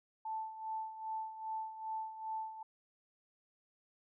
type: tone with tremolo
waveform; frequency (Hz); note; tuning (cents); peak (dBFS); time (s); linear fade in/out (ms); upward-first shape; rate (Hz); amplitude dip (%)
sine; 880; A5; 0; -36; 0.25-2.63; 5; sine; 2.5; 70
effects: none